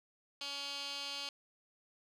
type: tone with band-pass filter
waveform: 15% pulse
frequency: 281.5 Hz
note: C#4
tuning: 27 cents sharp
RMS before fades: -42 dBFS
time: 0.41-1.29 s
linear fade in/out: 2 ms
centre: 3900 Hz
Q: 3.6
effects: none